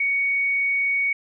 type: tone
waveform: sine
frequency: 2234 Hz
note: C#7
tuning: 13 cents sharp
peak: -19 dBFS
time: 0-1.13 s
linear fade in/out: 5 ms
effects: none